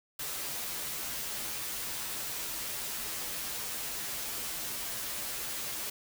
white noise with comb filter, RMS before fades -37 dBFS, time 0.19-5.9 s, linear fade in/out 5 ms, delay 11 ms, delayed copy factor -0.7, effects none

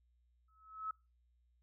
sine tone with exponential growth, 1293 Hz, E6, 34 cents flat, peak -35 dBFS, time 0.48-0.91 s, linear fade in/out 5 ms, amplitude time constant 92 ms, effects noise-tail reverb RT60 0.3 s tail -24 dB re dry + added 60 Hz sine -70 dBFS peak until 1.62 s

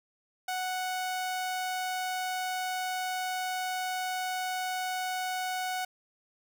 sawtooth tone, 740 Hz, F#5, in tune, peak -27 dBFS, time 0.48-5.85 s, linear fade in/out 5 ms, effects none

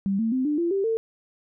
sine tone with pitch steps, 196 / 225.1 / 258.6 / 297.1 / 341.3 / 392 / 450.3 Hz, G3 / A3 / C4 / D4 / F4 / G4 / A4, 0 / +40 / -20 / +20 / -40 / 0 / +40 cents, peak -21 dBFS, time 0.06-0.97 s, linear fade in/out 0 ms, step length 130 ms, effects none

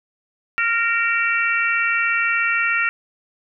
harmonic tone with a mistuned harmonic, 463.3 Hz, A#4, 11 cents flat, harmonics 3 / 4 / 5 / 6, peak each -21 / -22 / -23 / -24 dBFS, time 0.58-2.89 s, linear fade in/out 0 ms, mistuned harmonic 6, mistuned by -42 cents, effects none

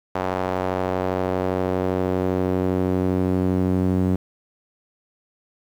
sawtooth tone with band-pass filter sweep, 92.5 Hz, F#2, in tune, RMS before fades -22 dBFS, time 0.15-4.16 s, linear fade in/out 5 ms, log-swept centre 790 to 230 Hz, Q 1.2, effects 8-bit

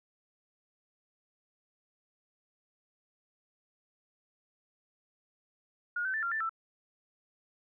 sine tone with pitch steps, 1434 / 1533 / 1766 / 1384 / 1769 / 1328 Hz, F6 / G6 / A6 / F6 / A6 / E6, +45 / -39 / +6 / -16 / +9 / +12 cents, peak -30 dBFS, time 5.96-6.494 s, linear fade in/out 5 ms, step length 89 ms, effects none

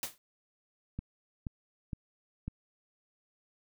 white noise with exponential decay, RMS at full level -32 dBFS, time 0.03-0.18 s, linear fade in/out 1 ms, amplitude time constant 31 ms
clicks, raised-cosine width 5 ms, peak -24 dBFS, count 4, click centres 0.99 / 1.468 / 1.932 / 2.48 s
effects none

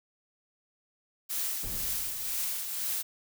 blue noise with tremolo, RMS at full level -31 dBFS, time 1.29-3.03 s, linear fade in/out 20 ms, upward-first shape triangle, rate 2 Hz, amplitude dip 50%
brown noise with exponential decay, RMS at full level -37 dBFS, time 1.63-2.74 s, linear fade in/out 2 ms, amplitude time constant 240 ms
effects none

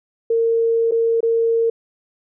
sine tone with dropouts, 458.2 Hz, A#4, 30 cents flat, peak -14 dBFS, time 0.3-1.7 s, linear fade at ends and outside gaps 5 ms, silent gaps 0.912-0.919 / 1.206-1.229 s, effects none

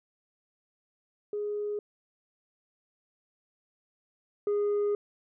sine tone pair in turn, 415.3 / 411.5 Hz, G#4 / G#4, 0 / -16 cents, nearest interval unison, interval 16 cents, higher first, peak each -29 / -22 dBFS, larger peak second, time 1.33-1.79 / 4.47-4.95 s, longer second, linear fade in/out 2 ms, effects tanh soft clip ceiling -24 dBFS

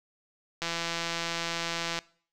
click train, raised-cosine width 0.2 ms, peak -14 dBFS, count 231, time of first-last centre 0.62-1.989 s, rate 168 Hz, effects noise-tail reverb RT60 0.5 s tail -22 dB re dry

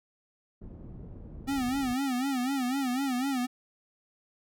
pink low-pass noise, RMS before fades -44 dBFS, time 0.61-1.94 s, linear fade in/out 10 ms, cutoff 300 Hz, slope 12 dB/octave
square tone with vibrato, 261.6 Hz, C4, in tune, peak -28 dBFS, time 1.47-3.47 s, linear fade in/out 20 ms, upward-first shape sine, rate 4 Hz, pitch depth 120 cents each way
effects none

